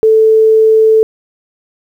sine tone, 440 Hz, A4, in tune, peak -4 dBFS, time 0.03-1.03 s, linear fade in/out 0 ms, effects 7-bit

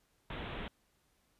pink low-pass noise, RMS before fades -42 dBFS, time 0.3-0.68 s, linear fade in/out 2 ms, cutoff 3700 Hz, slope 96 dB/octave, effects pink hiss -74 dBFS RMS until 1.39 s + resampled to 32000 Hz

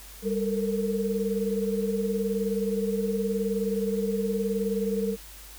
sine tone cluster, 197.7 / 448.4 / 467.5 Hz, G3 / A4 / A#4, +15 / +33 / +5 cents, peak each -28 / -28 / -32 dBFS, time 0.22-5.17 s, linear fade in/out 50 ms, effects added 50 Hz sine -47 dBFS peak until 5.58 s + white hiss -47 dBFS RMS until 5.58 s

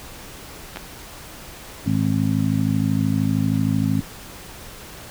clicks, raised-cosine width 0.3 ms, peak -15 dBFS, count 2, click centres 0.76 / 0.771 s
harmonic tone, 53 Hz, G#1, 36 cents sharp, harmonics 2 / 3 / 4 / 5, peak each -23 / -23 / -23 / -23 dBFS, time 1.86-4.01 s, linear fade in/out 5 ms
effects pink hiss -39 dBFS RMS until 5.1 s

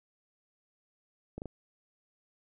clicks, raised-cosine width 2 ms, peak -26 dBFS, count 3, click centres 1.38 / 1.419 / 1.457 s, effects none

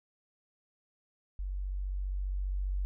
sine tone with level ramp, 47.47 Hz, F#1, 45 cents sharp, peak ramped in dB -33 to -29 dBFS, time 1.39-2.85 s, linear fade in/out 0 ms, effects none

